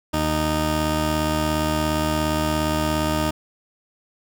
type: tone pair together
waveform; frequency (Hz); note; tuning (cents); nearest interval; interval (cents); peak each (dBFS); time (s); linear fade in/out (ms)
15% pulse; 77.2 / 308.8; D#2 / D#4; -13 / -13; 2 octaves; 2400; -17; 0.13-3.31; 10
effects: none